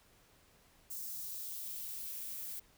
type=noise with high-pass filter sweep; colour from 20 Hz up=violet; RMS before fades=-43 dBFS; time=0.9-2.6 s; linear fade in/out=10 ms; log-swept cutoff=5800 to 1300 Hz; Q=1.3; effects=pink hiss -66 dBFS RMS until 2.77 s